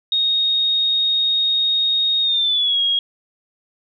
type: tone with pitch glide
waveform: sine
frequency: 3729 to 3284 Hz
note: A#7 to G#7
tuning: 0 to -20 cents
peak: -15 dBFS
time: 0.12-2.99 s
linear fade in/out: 2 ms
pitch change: -220 cents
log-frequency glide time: 2.22-2.8 s
effects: none